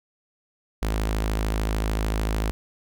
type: tone with notch filter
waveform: sawtooth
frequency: 53.4 Hz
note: G#1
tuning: 49 cents sharp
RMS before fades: -25 dBFS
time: 0.82-2.51 s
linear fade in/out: 0 ms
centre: 130 Hz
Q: 1.8
effects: none